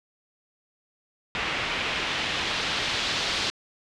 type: noise with low-pass filter sweep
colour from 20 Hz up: white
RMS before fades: -28 dBFS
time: 1.35-3.5 s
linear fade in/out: 0 ms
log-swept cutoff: 2500 to 4200 Hz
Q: 1.4
effects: low-pass 8000 Hz 12 dB/octave